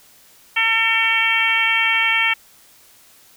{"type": "harmonic tone", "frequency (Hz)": 451.1, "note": "A4", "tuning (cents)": 43, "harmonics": [2, 3, 4, 5, 6, 7], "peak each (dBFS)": [-27, -26, -22, -18, -21, -24], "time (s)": [0.56, 2.34], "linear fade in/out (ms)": 10, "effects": ["white hiss -50 dBFS RMS until 3.36 s"]}